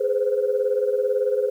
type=tone cluster; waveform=sine; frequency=417.1 / 504 / 522 Hz; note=G#4 / B4 / C5; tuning=+7 / +35 / -4 cents; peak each=-23 dBFS; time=0-1.5 s; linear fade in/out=10 ms; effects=tanh soft clip ceiling -10 dBFS + 9-bit